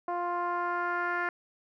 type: tone with low-pass filter sweep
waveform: 10% pulse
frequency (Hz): 350.4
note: F4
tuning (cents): +6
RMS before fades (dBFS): -31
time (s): 0.08-1.29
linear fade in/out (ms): 2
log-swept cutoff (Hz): 870 to 1700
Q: 2.5
effects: none